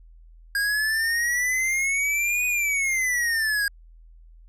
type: exponential two-way sweep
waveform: square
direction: up then down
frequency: 1621 to 2489 to 1621 Hz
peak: -22 dBFS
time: 0.55-3.68 s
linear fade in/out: 2 ms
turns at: 2.46 s
effects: added 41 Hz sine -46 dBFS peak until 4.48 s + resampled to 32000 Hz